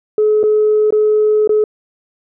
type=tone with dropouts; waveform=sine; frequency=426.6 Hz; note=G#4; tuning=46 cents sharp; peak=-8 dBFS; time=0.18-1.64 s; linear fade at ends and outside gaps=2 ms; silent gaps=0.431-0.437 / 0.906-0.924 / 1.475-1.493 s; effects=tanh soft clip ceiling -5 dBFS